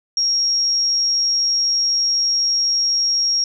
sine tone, 5588 Hz, F8, in tune, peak -15 dBFS, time 0.17-3.44 s, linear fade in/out 2 ms, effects none

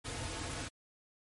pink noise with comb filter, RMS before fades -40 dBFS, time 0.04-0.69 s, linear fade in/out 20 ms, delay 5.1 ms, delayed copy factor -0.7, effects MP3 48 kbps

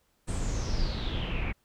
brown noise with low-pass filter sweep, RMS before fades -30 dBFS, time 0.27-1.53 s, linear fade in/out 20 ms, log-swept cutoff 8800 to 2200 Hz, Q 7.5, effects pink hiss -71 dBFS RMS until 1.64 s

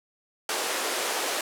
pink band-pass noise, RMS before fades -29 dBFS, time 0.49-1.41 s, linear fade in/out 2 ms, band 370 to 12000 Hz, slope 24 dB/octave, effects none

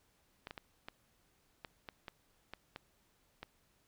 clicks, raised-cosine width 0.3 ms, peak -28 dBFS, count 10, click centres 0.471 / 0.509 / 0.578 / 0.885 / 1.648 / 1.888 / 2.082 / 2.536 / 2.761 / 3.43 s, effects pink hiss -73 dBFS RMS until 3.87 s

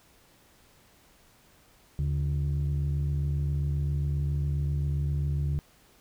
sine tone pair together, 76 / 143.47 Hz, D#2 / D3, -40 / -40 cents, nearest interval major seventh, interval 1100 cents, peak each -26 dBFS, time 1.99-5.59 s, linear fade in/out 0 ms, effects tanh soft clip ceiling -22 dBFS + pink hiss -60 dBFS RMS until 6 s

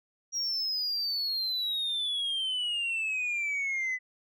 sine exponential sweep, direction down, 5690 to 1998 Hz, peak -26 dBFS, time 0.32-3.99 s, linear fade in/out 50 ms, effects tanh soft clip ceiling -27 dBFS

